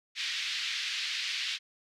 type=band-pass noise; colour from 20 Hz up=white; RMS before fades=-34 dBFS; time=0.15-1.59 s; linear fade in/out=50 ms; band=1900 to 4400 Hz; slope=24 dB/octave; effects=none